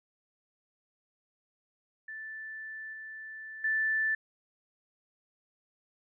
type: tone with level steps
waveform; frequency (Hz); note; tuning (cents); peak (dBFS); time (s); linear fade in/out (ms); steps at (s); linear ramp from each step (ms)
sine; 1760; A6; 0; -39 / -41 / -26; 2.08-4.15; 5; 2.93 / 3.64; 5
effects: none